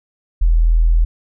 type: tone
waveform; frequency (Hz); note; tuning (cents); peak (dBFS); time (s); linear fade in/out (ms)
sine; 41.11; E1; -4; -9; 0.41-1.05; 10
effects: none